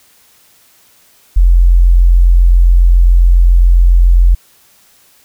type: tone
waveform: sine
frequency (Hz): 43.65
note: F1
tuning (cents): 0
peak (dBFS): -3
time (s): 1.36-4.35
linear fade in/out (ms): 10
effects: white hiss -48 dBFS RMS until 5.24 s